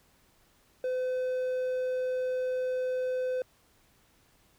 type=tone; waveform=triangle; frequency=509 Hz; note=C5; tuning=48 cents flat; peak=-26 dBFS; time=0.84-3.42 s; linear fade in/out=2 ms; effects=pink hiss -65 dBFS RMS until 4.58 s

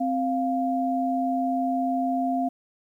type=tone pair together; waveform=sine; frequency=261.6 / 698.5 Hz; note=C4 / F5; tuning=0 / 0 cents; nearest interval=octave + perfect fourth; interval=1700 cents; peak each=-25 dBFS; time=0-2.49 s; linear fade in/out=10 ms; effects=10-bit

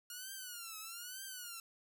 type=tone with vibrato; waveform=5% pulse; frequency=1423 Hz; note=F6; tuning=32 cents sharp; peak=-34 dBFS; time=0.1-1.6 s; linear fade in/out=2 ms; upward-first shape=triangle; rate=1.1 Hz; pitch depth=190 cents each way; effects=none

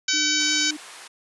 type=harmonic tone; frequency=762 Hz; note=G5; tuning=49 cents flat; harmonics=2 / 3 / 4 / 5 / 6 / 7 / 8 / 9; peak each=-28 / -28 / -28 / -28 / -28 / -28 / -28 / -28 dBFS; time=0.08-0.71 s; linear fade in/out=5 ms
type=tone with vibrato; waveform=sine; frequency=302.4 Hz; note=D#4; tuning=49 cents flat; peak=-31 dBFS; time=0.13-0.77 s; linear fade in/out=10 ms; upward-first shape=triangle; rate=5.7 Hz; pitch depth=20 cents each way
type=high-pass noise; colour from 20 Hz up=pink; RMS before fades=-42 dBFS; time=0.39-1.08 s; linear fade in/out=10 ms; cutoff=910 Hz; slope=12 dB/octave
effects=resampled to 24000 Hz

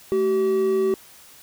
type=tone pair together; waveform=triangle; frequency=217.9 / 383 Hz; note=A3 / G4; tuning=-17 / -40 cents; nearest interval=minor seventh; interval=977 cents; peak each=-27 / -16 dBFS; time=0.12-0.94 s; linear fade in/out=0 ms; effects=white hiss -48 dBFS RMS until 1.42 s

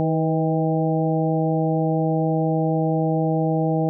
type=harmonic tone with a mistuned harmonic; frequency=159.2 Hz; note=D#3; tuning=40 cents sharp; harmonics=1 / 2 / 3 / 4 / 5; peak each=-21 / -24 / -26 / -27 / -28 dBFS; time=0-3.89 s; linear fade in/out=0 ms; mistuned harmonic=3; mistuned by=+38 cents; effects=none

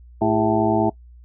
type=harmonic tone with a mistuned harmonic; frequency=110 Hz; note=A2; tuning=in tune; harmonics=1 / 2 / 3 / 4 / 6 / 7 / 8; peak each=-27 / -23 / -21 / -25 / -22 / -25 / -25 dBFS; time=0.21-0.9 s; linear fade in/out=10 ms; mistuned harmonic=4; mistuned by=-140 cents; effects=noise-tail reverb RT60 0.1 s tail -22 dB re dry + added 60 Hz sine -42 dBFS peak until 1.24 s

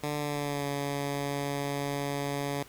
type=tone with pitch glide; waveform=10% pulse; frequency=147.7 to 141.77 Hz; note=D3 to C#3; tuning=+10 to +39 cents; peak=-22 dBFS; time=0.03-2.63 s; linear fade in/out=5 ms; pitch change=-71 cents; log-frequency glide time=0.16-0.67 s; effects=pink hiss -53 dBFS RMS until 2.68 s

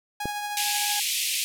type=tone with tremolo; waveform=sawtooth; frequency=828 Hz; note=G#5; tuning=5 cents flat; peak=-24 dBFS; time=0.2-1 s; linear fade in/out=5 ms; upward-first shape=triangle; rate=13 Hz; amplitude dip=35%
type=click; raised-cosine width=2 ms; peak=-16 dBFS; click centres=0.256 s
type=band-pass noise; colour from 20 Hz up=pink; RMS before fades=-27 dBFS; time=0.57-1.44 s; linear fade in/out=0 ms; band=2300 to 14000 Hz; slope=48 dB/octave
effects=none

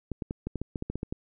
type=clicks; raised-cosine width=3 ms; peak=-19 dBFS; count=12; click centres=0.117 / 0.222 / 0.309 / 0.47 / 0.557 / 0.616 / 0.758 / 0.824 / 0.9 / 0.956 / 1.031 / 1.125 s; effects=none

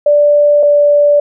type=tone pair in turn; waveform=sine; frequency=586 / 583.1 Hz; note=D5 / D5; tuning=-4 / -13 cents; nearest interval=unison; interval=9 cents; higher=first; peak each=-5 dBFS; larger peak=neither; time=0.06-0.63 / 0.63-1.2 s; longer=neither; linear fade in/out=5 ms; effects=none

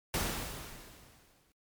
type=noise with exponential decay; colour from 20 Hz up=pink; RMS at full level=-31 dBFS; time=0.14-1.52 s; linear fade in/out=1 ms; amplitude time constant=300 ms; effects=MP3 96 kbps

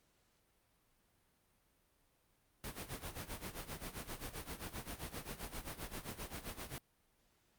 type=noise with tremolo; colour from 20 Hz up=pink; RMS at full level=-43 dBFS; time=2.64-6.78 s; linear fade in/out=0 ms; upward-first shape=sine; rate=7.6 Hz; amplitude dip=80%; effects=pink hiss -75 dBFS RMS until 7.58 s + Opus 48 kbps

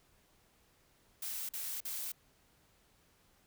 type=noise bursts; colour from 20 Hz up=blue; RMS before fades=-40 dBFS; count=3; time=1.22-2.12 s; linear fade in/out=5 ms; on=270 ms; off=45 ms; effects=pink hiss -69 dBFS RMS until 3.46 s

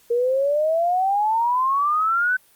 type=exponential sweep; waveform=sine; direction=up; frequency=466.2 to 1530 Hz; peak=-17 dBFS; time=0.1-2.37 s; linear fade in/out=10 ms; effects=white hiss -56 dBFS RMS until 2.55 s + Opus 48 kbps

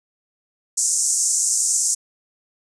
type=band-pass noise; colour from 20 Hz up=pink; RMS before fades=-20 dBFS; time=0.77-1.95 s; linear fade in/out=10 ms; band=6200 to 8900 Hz; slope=48 dB/octave; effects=none

